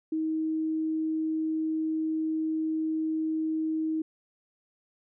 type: tone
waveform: sine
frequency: 316.4 Hz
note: D#4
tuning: 29 cents sharp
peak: -26 dBFS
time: 0.12-4.02 s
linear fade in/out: 5 ms
effects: none